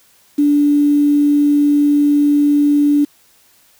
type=tone with quantisation; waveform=sine; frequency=290.8 Hz; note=D4; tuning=17 cents flat; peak=-9 dBFS; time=0.38-3.05 s; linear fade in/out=10 ms; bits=6; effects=white hiss -52 dBFS RMS until 3.79 s